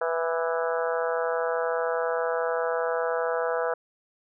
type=harmonic tone with a mistuned harmonic; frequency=164.81 Hz; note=E3; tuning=in tune; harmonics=3 / 4 / 5 / 6 / 7 / 8 / 9 / 10; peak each=-27 / -30 / -36 / -35 / -38 / -35 / -36 / -40 dBFS; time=0.01-3.74 s; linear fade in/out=5 ms; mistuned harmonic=7; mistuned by=+55 cents; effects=none